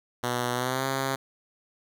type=tone with pitch glide; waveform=5% pulse; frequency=122.5 to 134.36 Hz; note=B2 to C3; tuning=-14 to +46 cents; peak=-15 dBFS; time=0.23-1.16 s; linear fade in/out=10 ms; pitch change=+160 cents; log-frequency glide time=0.53-0.86 s; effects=none